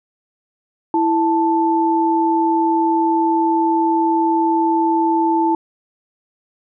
sine tone pair together, 330 / 880 Hz, E4 / A5, +2 / 0 cents, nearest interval octave + perfect fourth, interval 1698 cents, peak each -16 dBFS, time 0.94-5.55 s, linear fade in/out 2 ms, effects none

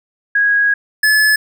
sine / square tone pair in turn, 1651 / 1718.8 Hz, G#6 / A6, -11 / -41 cents, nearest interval minor second, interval 70 cents, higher second, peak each -10 dBFS, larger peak neither, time 0.35-0.74 / 1.03-1.36 s, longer first, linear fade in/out 5 ms, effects none

